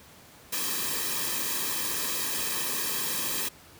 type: noise with comb filter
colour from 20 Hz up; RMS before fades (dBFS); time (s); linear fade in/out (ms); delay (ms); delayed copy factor
white; -30; 0.52-3.49; 10; 1.4; -0.8
effects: pink hiss -52 dBFS RMS until 3.79 s + high-pass 60 Hz 12 dB/octave